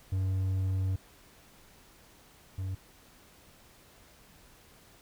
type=tone pair in turn; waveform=triangle; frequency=94.7 / 94.7 Hz; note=F#2 / F#2; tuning=+41 / +41 cents; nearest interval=unison; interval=0 cents; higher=neither; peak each=-25 / -30 dBFS; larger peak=first; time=0.12-0.96 / 2.58-2.75 s; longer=first; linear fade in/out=5 ms; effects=pink hiss -58 dBFS RMS until 5.01 s